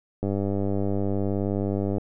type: click train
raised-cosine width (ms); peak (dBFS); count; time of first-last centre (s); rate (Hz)
2; -14; 175; 0.23-1.982; 99.3
effects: none